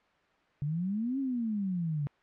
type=exponential two-way sweep; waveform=sine; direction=up then down; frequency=140 to 277.2 to 140 Hz; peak=-29 dBFS; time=0.62-2.07 s; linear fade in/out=0 ms; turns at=1.19 s; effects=white hiss -66 dBFS RMS until 2.22 s + low-pass 2000 Hz 12 dB/octave